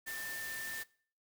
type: tone in noise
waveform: sine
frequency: 1789 Hz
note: A6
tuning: 28 cents sharp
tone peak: -40 dBFS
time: 0.06-0.84 s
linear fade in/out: 20 ms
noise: white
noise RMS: -45 dBFS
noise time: 0.06-0.84 s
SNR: +2 dB
effects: noise-tail reverb RT60 0.5 s tail -22 dB re dry